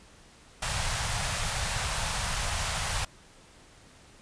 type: band-stop noise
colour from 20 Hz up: pink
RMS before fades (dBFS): -30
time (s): 0.62-3.05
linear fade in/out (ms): 5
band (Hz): 150 to 640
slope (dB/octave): 24
effects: pink hiss -55 dBFS RMS until 4.21 s + resampled to 22050 Hz